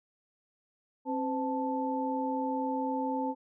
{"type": "tone cluster", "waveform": "sine", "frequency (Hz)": [266.5, 511, 878], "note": ["C4", "C5", "A5"], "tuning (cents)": [32, -41, -4], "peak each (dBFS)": [-32, -36, -33], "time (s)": [1.05, 3.35], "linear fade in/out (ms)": 50, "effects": []}